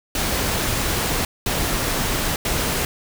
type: noise bursts at uneven times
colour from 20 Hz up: pink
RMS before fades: -22 dBFS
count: 3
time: 0.15-1.25 / 1.46-2.36 / 2.45-2.85 s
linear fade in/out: 2 ms
effects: none